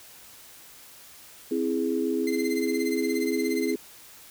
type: chord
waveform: sine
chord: C augmented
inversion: none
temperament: equal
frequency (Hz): 261.6 / 329.6 / 415.3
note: C4 / E4 / G#4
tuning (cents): 0 / 0 / 0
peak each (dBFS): -28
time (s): 1.51-3.76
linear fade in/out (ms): 5
type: tone with tremolo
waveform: sawtooth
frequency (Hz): 2073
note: C7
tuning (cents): -17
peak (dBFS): -27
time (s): 2.27-3.74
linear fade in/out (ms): 2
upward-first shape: triangle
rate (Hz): 17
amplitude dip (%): 95
effects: white hiss -49 dBFS RMS until 4.3 s